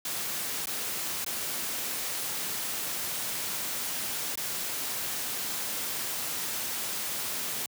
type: noise with dropouts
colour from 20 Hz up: white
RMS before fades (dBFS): -33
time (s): 0.05-7.66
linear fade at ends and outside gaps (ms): 2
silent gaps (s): 0.658-0.67 / 1.246-1.263 / 4.355-4.374
effects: high-pass 100 Hz 12 dB/octave